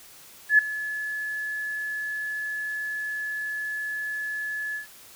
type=tone with ADSR envelope; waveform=sine; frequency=1713 Hz; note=A6; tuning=47 cents flat; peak=-11 dBFS; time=0.49-4.87 s; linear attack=96 ms; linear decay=7 ms; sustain=-17 dB; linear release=120 ms; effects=white hiss -49 dBFS RMS until 5.15 s

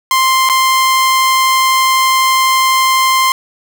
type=tone with dropouts; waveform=sawtooth; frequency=1048 Hz; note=C6; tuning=2 cents sharp; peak=-5 dBFS; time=0.11-3.32 s; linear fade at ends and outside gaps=1 ms; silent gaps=0.49-0.497 s; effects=none

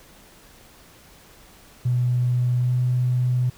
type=tone with pitch glide; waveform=triangle; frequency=123.47 to 125.05 Hz; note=B2 to B2; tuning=0 to +22 cents; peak=-14 dBFS; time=1.85-3.5 s; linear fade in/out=10 ms; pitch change=+22 cents; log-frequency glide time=2.58-2.73 s; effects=tanh soft clip ceiling -16 dBFS + pink hiss -50 dBFS RMS until 3.57 s

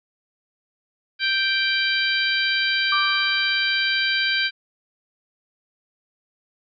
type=harmonic tone; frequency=783 Hz; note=G5; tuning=2 cents flat; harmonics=2 / 3 / 4 / 5 / 6; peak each=-23 / -25 / -26 / -27 / -28 dBFS; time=1.19-4.51 s; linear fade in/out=50 ms
type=tone with exponential decay; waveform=sine; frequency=1174.7 Hz; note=D6; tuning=in tune; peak=-19 dBFS; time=2.92-4.03 s; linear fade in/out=5 ms; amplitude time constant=240 ms
effects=none

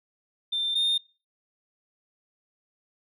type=tone pair in turn; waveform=sine; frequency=3580 / 3645 Hz; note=A7 / A#7; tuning=+29 / -40 cents; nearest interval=unison; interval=31 cents; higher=second; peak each=-24 / -19 dBFS; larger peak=second; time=0.52-0.75 / 0.75-0.98 s; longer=neither; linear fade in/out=10 ms; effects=noise-tail reverb RT60 0.3 s tail -20 dB re dry + tanh soft clip ceiling -20 dBFS

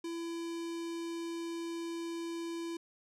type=tone with notch filter; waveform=square; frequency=335.4 Hz; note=E4; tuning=30 cents sharp; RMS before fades=-39 dBFS; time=0.04-2.77 s; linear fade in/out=5 ms; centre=1400 Hz; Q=1.3; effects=low-pass 9000 Hz 12 dB/octave

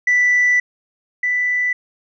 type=tone pair in turn; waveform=sine; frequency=1975.5 / 1983 Hz; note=B6 / B6; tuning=0 / +7 cents; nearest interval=unison; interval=7 cents; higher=second; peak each=-10 / -15 dBFS; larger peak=first; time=0.07-0.6 / 1.23-1.73 s; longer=first; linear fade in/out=5 ms; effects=tanh soft clip ceiling -9 dBFS

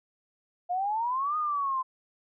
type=exponential two-way sweep; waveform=sine; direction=up then down; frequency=698.5 to 1244.5 to 1028 Hz; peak=-26 dBFS; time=0.69-1.83 s; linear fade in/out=20 ms; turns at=1.37 s; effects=none

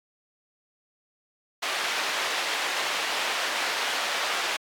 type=band-pass noise; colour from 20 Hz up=white; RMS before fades=-29 dBFS; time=1.62-4.57 s; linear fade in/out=10 ms; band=550 to 3300 Hz; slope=12 dB/octave; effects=AAC 64 kbps

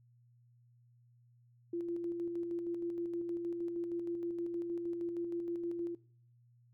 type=tone with tremolo; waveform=sine; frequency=342.9 Hz; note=F4; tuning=32 cents flat; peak=-34 dBFS; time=1.73-5.95 s; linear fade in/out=5 ms; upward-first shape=square; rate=6.4 Hz; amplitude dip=35%; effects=noise-tail reverb RT60 0.5 s tail -19 dB re dry + added 120 Hz sine -63 dBFS peak until 6.73 s

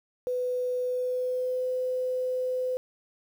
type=tone with pitch glide; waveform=sine; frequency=499.1 to 507.8 Hz; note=B4 to B4; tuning=+18 to +48 cents; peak=-26 dBFS; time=0.27-2.77 s; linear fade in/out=0 ms; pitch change=+30 cents; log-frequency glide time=0.8-1.67 s; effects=9-bit

